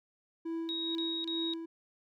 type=tone with tremolo; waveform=triangle; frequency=329.6 Hz; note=E4; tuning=in tune; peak=-31 dBFS; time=0.45-1.66 s; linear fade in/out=10 ms; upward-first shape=sine; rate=2.3 Hz; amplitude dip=50%
type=tone bursts; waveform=sine; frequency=3787 Hz; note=A#7; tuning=27 cents sharp; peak=-34 dBFS; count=3; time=0.69-1.536 s; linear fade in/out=0 ms; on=260 ms; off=33 ms
effects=none